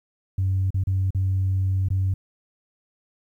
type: tone with dropouts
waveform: sine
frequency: 95 Hz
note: F#2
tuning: 46 cents sharp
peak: -18 dBFS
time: 0.38-2.14 s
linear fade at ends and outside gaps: 5 ms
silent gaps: 0.705-0.743 / 0.838-0.871 / 1.106-1.147 / 1.886-1.903 s
effects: tanh soft clip ceiling -16 dBFS + 10-bit